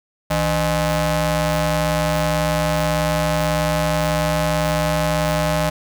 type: ring-modulated tone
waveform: sawtooth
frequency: 224.6 Hz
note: A3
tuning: 36 cents sharp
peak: -10 dBFS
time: 0.3-5.7 s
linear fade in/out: 10 ms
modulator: 386 Hz
effects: none